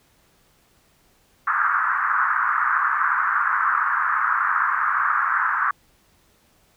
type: band-pass noise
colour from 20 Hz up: pink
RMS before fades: -21 dBFS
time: 1.47-5.71 s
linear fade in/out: 5 ms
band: 1100 to 1600 Hz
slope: 48 dB/octave
effects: pink hiss -60 dBFS RMS until 6.76 s